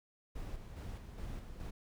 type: noise with tremolo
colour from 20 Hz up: brown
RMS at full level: -43 dBFS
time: 0.35-1.71 s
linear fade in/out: 10 ms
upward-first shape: square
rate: 2.4 Hz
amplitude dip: 45%
effects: none